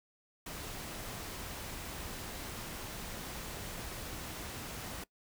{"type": "noise", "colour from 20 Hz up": "pink", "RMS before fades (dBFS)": -43, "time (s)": [0.46, 5.04], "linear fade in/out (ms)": 5, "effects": ["noise-tail reverb RT60 0.1 s tail -21 dB re dry"]}